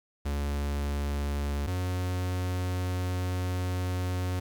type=tone pair in turn; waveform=45% pulse; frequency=71.6 / 91 Hz; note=D2 / F#2; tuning=-43 / -28 cents; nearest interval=major third; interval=415 cents; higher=second; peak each=-28 dBFS; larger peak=neither; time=0.25-1.67 / 1.67-4.4 s; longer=second; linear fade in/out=10 ms; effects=9-bit